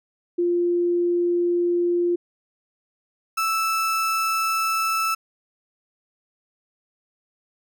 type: tone pair in turn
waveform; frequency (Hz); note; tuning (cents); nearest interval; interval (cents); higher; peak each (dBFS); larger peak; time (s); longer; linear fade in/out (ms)
sine / 35% pulse; 348.8 / 1316.9; F4 / E6; -2 / -2; octave + major seventh; 2300; second; -18 / -19; first; 0.38-2.16 / 3.37-5.15; neither; 10
effects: none